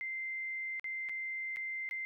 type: tone with dropouts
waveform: sine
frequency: 2084 Hz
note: C7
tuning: 7 cents flat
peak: -36 dBFS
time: 0.01-2.05 s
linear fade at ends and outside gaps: 0 ms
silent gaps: 0.796-0.843 / 1.088-1.094 / 1.561-1.569 / 1.89-1.911 s
effects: 13-bit